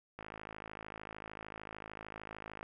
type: click train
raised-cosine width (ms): 0.5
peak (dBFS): -29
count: 131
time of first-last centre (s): 0.19-2.629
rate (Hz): 53.3
effects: none